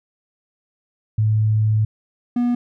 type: tone pair in turn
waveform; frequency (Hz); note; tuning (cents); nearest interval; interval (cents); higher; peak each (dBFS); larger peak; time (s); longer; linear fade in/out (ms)
sine / triangle; 108.2 / 242.3; A2 / B3; -29 / -33; octave + major second; 1396; second; -14; neither; 1.18-1.85 / 2.36-2.55; first; 5
effects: none